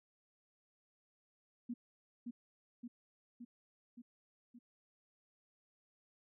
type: tone with echo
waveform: sine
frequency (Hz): 240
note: B3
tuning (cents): -49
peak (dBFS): -38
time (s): 1.69-1.74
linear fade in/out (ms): 10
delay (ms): 570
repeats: 5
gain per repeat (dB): -3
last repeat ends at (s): 4.59
effects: none